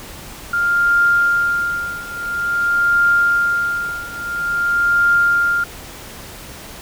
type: tone with tremolo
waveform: sine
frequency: 1400 Hz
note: F6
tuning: 4 cents sharp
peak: -10 dBFS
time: 0.53-5.64 s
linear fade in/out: 5 ms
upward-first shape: triangle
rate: 0.49 Hz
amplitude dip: 90%
effects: pink hiss -35 dBFS RMS until 6.81 s